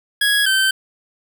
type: tone pair in turn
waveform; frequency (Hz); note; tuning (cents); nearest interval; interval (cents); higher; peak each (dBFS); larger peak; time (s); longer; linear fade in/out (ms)
25% pulse; 1663 / 1548.1; G#6 / G6; +2 / -22; minor second; 124; first; -10; neither; 0.21-0.46 / 0.46-0.71; neither; 5
effects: none